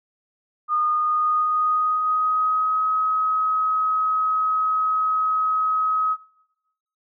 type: tone with pitch glide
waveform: sine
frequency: 1224 to 1271.6 Hz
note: D#6 to D#6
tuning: -29 to +37 cents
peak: -18 dBFS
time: 0.68-6.17 s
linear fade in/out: 50 ms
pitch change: +66 cents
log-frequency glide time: 0.87-2.86 s
effects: noise-tail reverb RT60 0.9 s tail -18 dB re dry